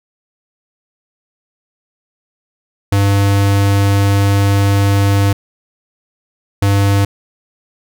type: tone bursts at uneven times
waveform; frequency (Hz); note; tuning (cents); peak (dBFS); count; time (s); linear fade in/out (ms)
square; 99.7; G2; +30; -10; 2; 2.92-5.33 / 6.62-7.05; 5
effects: none